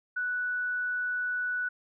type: tone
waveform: sine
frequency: 1480 Hz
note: F#6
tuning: in tune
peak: -28 dBFS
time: 0.16-1.69 s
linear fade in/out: 10 ms
effects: none